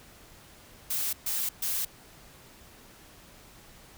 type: noise bursts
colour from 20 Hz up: blue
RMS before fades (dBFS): -30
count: 3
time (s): 0.9-1.85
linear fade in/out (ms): 5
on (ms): 230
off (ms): 130
effects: pink hiss -53 dBFS RMS until 3.97 s